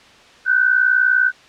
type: tone pair together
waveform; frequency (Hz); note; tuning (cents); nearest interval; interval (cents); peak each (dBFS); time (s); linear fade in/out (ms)
sine; 1480 / 1540; F#6 / G6; 0 / -31; minor second; 69; -15; 0.45-1.32; 50
effects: white hiss -46 dBFS RMS until 1.48 s + low-pass 4000 Hz 12 dB/octave